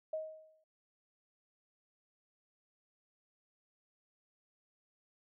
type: tone with exponential decay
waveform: sine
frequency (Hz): 629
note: D#5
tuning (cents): +19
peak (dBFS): -33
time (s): 0.13-0.64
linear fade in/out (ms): 5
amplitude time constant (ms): 110
effects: none